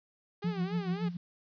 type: tone with vibrato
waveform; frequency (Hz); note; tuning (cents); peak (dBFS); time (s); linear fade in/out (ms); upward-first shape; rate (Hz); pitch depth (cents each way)
sawtooth; 398.8; G4; +30; -35; 0.42-1.09; 10; triangle; 3.7; 180
type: tone with tremolo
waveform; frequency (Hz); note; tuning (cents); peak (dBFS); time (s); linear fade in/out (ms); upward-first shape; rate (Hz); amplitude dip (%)
sine; 174.61; F3; 0; -27; 0.44-1.17; 5; sine; 6.9; 80
effects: resampled to 11025 Hz + 10-bit